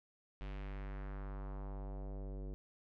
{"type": "tone with low-pass filter sweep", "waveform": "square", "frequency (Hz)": 49, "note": "G1", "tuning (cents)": 0, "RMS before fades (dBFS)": -44, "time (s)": [0.41, 2.54], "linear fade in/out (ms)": 0, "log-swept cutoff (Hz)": [3000, 430], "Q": 1.6, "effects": []}